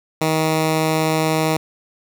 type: tone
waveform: 10% pulse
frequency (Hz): 158.1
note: D#3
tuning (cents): +28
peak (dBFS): -8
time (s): 0.21-1.57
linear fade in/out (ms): 5
effects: none